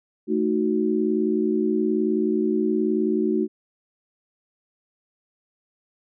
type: chord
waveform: sine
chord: D# diminished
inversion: second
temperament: equal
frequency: 220 / 311.1 / 370 Hz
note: A3 / D#4 / F#4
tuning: 0 / 0 / 0 cents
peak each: -24 / -24 / -23 dBFS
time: 0.27-3.48 s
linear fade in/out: 50 ms
effects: none